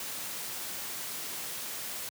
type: noise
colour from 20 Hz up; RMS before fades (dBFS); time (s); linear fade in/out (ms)
white; -38; 0-2.09; 2
effects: high-pass 100 Hz 12 dB/octave